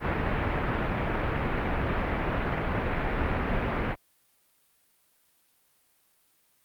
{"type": "low-pass noise", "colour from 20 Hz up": "pink", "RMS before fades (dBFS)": -28, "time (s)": [0, 3.96], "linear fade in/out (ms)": 50, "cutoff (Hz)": 2300, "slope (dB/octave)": 24, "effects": ["white hiss -67 dBFS RMS until 6.64 s", "Opus 48 kbps"]}